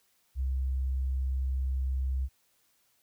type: tone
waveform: sine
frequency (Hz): 65.6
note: C2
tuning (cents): +5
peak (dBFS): -27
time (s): 0.35-2.29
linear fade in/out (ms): 50
effects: white hiss -70 dBFS RMS until 3.02 s